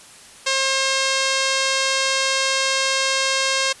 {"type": "tone", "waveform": "5% pulse", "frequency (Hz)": 535, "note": "C5", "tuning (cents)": 38, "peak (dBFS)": -6, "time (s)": [0.46, 3.73], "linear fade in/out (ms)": 10, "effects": ["white hiss -44 dBFS RMS until 3.8 s", "resampled to 24000 Hz"]}